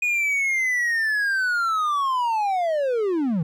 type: linear sweep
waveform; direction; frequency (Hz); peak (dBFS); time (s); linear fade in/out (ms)
triangle; down; 2473 to 148.9; -18; 0.02-3.43; 5
effects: none